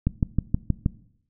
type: click train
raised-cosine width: 5 ms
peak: -8 dBFS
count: 6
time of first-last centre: 0.07-0.861 s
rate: 6.32 Hz
effects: noise-tail reverb RT60 0.7 s tail -19 dB re dry